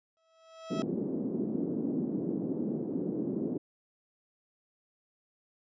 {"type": "tone with exponential growth", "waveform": "30% pulse", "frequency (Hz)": 650, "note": "E5", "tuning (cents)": -24, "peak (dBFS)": -31, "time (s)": [0.17, 0.82], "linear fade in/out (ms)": 0, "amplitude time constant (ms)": 140}
{"type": "band-pass noise", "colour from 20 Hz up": "white", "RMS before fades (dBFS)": -33, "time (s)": [0.7, 3.58], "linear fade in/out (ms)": 10, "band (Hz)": [190, 330], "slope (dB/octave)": 24}
{"effects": ["resampled to 16000 Hz"]}